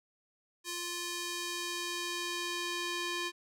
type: tone with band-pass filter sweep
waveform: square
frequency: 349.2 Hz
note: F4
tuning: in tune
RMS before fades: -37 dBFS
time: 0.64-3.32 s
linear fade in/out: 50 ms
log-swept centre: 6600 to 3400 Hz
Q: 0.72
effects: none